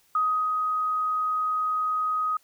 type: tone with ADSR envelope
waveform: sine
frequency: 1255 Hz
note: D#6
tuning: 15 cents sharp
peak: -20 dBFS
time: 0.15-2.37 s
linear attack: 3 ms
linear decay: 330 ms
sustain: -3 dB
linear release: 4 ms
effects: white hiss -63 dBFS RMS until 2.43 s